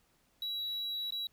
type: tone with dropouts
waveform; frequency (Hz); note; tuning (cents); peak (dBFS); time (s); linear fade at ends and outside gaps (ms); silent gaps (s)
triangle; 3899; B7; -23; -33; 0.42-1.27; 2; 1.106-1.122
effects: pink hiss -71 dBFS RMS until 1.32 s